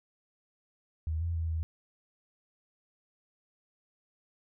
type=tone with pitch steps; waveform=sine; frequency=79.3 / 84.4 / 81.8 / 80.7 Hz; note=D#2 / E2 / E2 / E2; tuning=+33 / +41 / -13 / -36 cents; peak=-29 dBFS; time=1.07-1.63 s; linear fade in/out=0 ms; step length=140 ms; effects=none